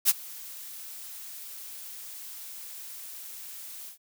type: noise with ADSR envelope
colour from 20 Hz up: blue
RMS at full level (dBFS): -18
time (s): 0.05-3.98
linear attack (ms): 44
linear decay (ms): 28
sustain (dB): -24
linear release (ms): 110
effects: none